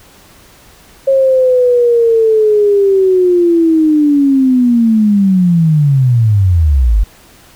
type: linear sweep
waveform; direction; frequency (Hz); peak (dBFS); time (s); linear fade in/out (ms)
sine; down; 544 to 45.64; -6; 1.07-7.04; 10
effects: pink hiss -42 dBFS RMS until 7.55 s